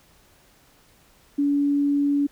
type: tone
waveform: sine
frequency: 285.3 Hz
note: C#4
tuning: 50 cents sharp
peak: -18 dBFS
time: 1.38-2.27 s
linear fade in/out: 10 ms
effects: pink hiss -57 dBFS RMS until 2.31 s